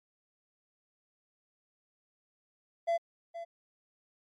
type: tone with echo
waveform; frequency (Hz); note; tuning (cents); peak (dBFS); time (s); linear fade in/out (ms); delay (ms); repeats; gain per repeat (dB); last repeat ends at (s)
triangle; 676; E5; +43; -24; 2.87-2.98; 20; 470; 1; -12; 3.45
effects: MP3 48 kbps

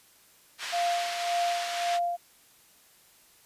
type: band-pass noise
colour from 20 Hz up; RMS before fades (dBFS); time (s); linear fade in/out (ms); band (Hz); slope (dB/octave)
pink; -36; 0.58-2; 50; 1600 to 5200; 12
type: tone with tremolo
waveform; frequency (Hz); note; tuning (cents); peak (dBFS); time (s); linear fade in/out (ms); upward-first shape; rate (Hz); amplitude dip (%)
sine; 696; F5; -6; -24; 0.72-2.17; 20; sine; 1.8; 65
effects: white hiss -59 dBFS RMS until 3.45 s + resampled to 32000 Hz

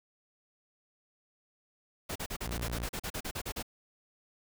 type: noise bursts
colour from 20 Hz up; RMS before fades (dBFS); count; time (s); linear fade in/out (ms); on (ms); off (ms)
pink; -37; 15; 2.09-3.627; 10; 67; 38
type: tone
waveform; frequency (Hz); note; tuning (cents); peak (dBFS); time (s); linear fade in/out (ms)
sawtooth; 58.3; A#1; +1; -31; 2.45-2.87; 5
effects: none

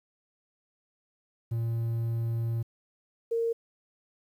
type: tone pair in turn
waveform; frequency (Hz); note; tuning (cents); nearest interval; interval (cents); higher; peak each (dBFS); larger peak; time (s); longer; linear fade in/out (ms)
triangle / sine; 115.3 / 460.7; A#2 / A#4; -19 / -20; 2 octaves; 2399; second; -25; neither; 1.51-2.63 / 3.31-3.53; first; 10
effects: 10-bit

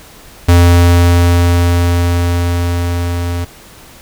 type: tone with level ramp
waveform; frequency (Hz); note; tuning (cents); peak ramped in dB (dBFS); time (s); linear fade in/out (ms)
square; 86.9; F2; -8; -4 to -16; 0.48-3.45; 10
effects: pink hiss -38 dBFS RMS until 4.01 s

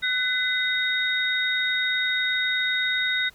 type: tone cluster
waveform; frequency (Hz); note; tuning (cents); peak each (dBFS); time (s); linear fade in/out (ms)
sine; 1498 / 2025 / 3737; F#6 / B6 / A#7; +21 / +43 / +4; -26; 0.02-3.3; 20
effects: pink hiss -55 dBFS RMS until 3.34 s

